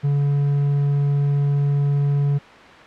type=tone; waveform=triangle; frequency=142.5 Hz; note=C#3; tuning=48 cents sharp; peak=-14 dBFS; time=0.03-2.39 s; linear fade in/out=20 ms; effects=white hiss -41 dBFS RMS until 2.86 s + low-pass 2000 Hz 12 dB/octave